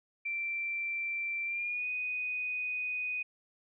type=tone with pitch glide; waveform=sine; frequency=2349 to 2489 Hz; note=D7 to D#7; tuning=0 to 0 cents; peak=-32 dBFS; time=0.25-3.23 s; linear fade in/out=10 ms; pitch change=+100 cents; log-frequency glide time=1.45-1.88 s; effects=none